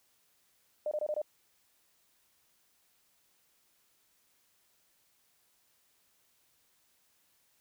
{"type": "tone bursts", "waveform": "sine", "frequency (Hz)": 604, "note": "D5", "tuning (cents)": 48, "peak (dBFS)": -30, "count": 5, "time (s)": [0.86, 1.217], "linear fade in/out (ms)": 2, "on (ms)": 53, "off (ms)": 23, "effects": ["white hiss -71 dBFS RMS until 7.6 s"]}